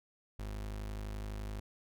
35% pulse tone, 51.8 Hz, G#1, 4 cents flat, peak -37 dBFS, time 0.39-1.6 s, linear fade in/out 5 ms, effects none

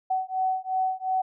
sine beating tone pair, 751 / 753.8 Hz, F#5 / F#5, +26 / +32 cents, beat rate 2.8 Hz, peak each -27 dBFS, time 0.1-1.22 s, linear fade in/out 10 ms, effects none

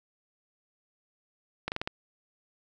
slowing click train, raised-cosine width 0.3 ms, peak -15 dBFS, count 5, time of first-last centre 1.68-1.875 s, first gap 39 ms, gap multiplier 1.15, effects none

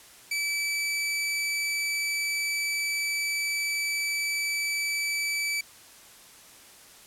sawtooth tone, 2307 Hz, D7, 31 cents flat, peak -23 dBFS, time 0.31-5.61 s, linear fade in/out 5 ms, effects white hiss -51 dBFS RMS until 7.06 s + low-pass 12000 Hz 12 dB/octave

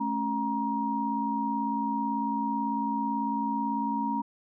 sine tone cluster, 217.2 / 275.3 / 945 Hz, A3 / C#4 / A#5, -22 / -12 / +23 cents, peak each -32 / -32 / -29 dBFS, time 0-4.22 s, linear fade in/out 10 ms, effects none

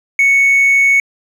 triangle tone, 2217 Hz, C#7, in tune, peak -5 dBFS, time 0.19-1 s, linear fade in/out 2 ms, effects tanh soft clip ceiling -2 dBFS

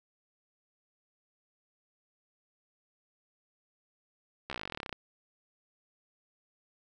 slowing click train, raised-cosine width 0.3 ms, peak -21 dBFS, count 20, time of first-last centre 4.5-4.928 s, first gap 14 ms, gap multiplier 1.05, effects none

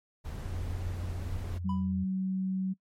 brown noise, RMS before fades -38 dBFS, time 0.24-1.59 s, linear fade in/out 20 ms
sine tone with pitch glide, 89 to 86.27 Hz, F2 to F2, +33 to -21 cents, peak -34 dBFS, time 0.44-2.05 s, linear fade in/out 20 ms, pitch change -54 cents, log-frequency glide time 1.39-1.8 s
sine tone, 188.7 Hz, F#3, 34 cents sharp, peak -28 dBFS, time 1.64-2.74 s, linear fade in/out 20 ms
triangle tone with exponential decay, 992 Hz, B5, 7 cents sharp, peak -33 dBFS, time 1.69-1.93 s, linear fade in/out 5 ms, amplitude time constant 52 ms
effects noise-tail reverb RT60 0.1 s tail -23 dB re dry + MP3 64 kbps

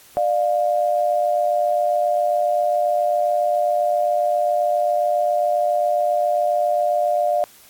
sine tone pair together, 596.6 / 704 Hz, D5 / F5, +27 / +14 cents, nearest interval minor third, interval 287 cents, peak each -19 / -19 dBFS, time 0.17-7.44 s, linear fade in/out 0 ms, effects white hiss -48 dBFS RMS until 7.69 s + AAC 64 kbps

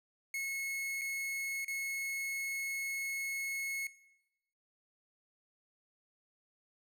45% pulse tone with dropouts, 2182 Hz, C#7, 28 cents flat, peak -35 dBFS, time 0.34-3.87 s, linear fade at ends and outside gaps 2 ms, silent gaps 1.013-1.016 / 1.647-1.68 s, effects noise-tail reverb RT60 0.9 s tail -20 dB re dry

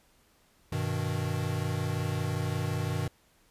square chord, G augmented, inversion none, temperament equal, 98 / 123.47 / 155.56 Hz, G2 / B2 / D#3, 0 / 0 / 0 cents, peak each -34 dBFS, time 0.72-3.08 s, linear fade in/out 5 ms, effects pink hiss -65 dBFS RMS until 3.5 s + resampled to 32000 Hz

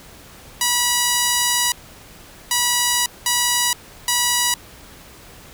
5% pulse tone bursts at uneven times, 972 Hz, B5, 28 cents flat, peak -4 dBFS, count 4, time 0.61-1.72 / 2.51-3.06 / 3.26-3.73 / 4.08-4.54 s, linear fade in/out 2 ms, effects pink hiss -43 dBFS RMS until 5.53 s

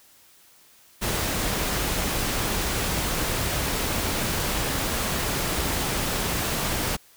pink noise, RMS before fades -26 dBFS, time 1.01-6.97 s, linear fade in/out 20 ms, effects white hiss -55 dBFS RMS until 7.16 s

